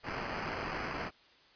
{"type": "noise with sample-and-hold", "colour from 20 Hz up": "white", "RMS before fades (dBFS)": -38, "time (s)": [0.03, 1.11], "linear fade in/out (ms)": 50, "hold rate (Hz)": 3675, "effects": ["white hiss -62 dBFS RMS until 1.55 s", "resampled to 11025 Hz"]}